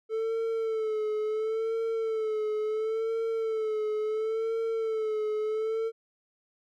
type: tone with vibrato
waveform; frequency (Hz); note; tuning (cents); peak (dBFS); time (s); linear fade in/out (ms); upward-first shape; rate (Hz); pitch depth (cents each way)
triangle; 440; A4; 0; -25; 0.09-5.92; 50; sine; 0.72; 51
effects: none